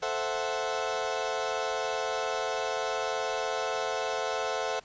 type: chord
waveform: 30% pulse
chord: F# half-diminished seventh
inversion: first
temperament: equal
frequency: 440 / 523.3 / 659.3 / 740 Hz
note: A4 / C5 / E5 / F#5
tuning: 0 / 0 / 0 / 0 cents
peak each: -32 dBFS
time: 0.02-4.8 s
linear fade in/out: 10 ms
effects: pink hiss -57 dBFS RMS until 4.84 s + resampled to 16000 Hz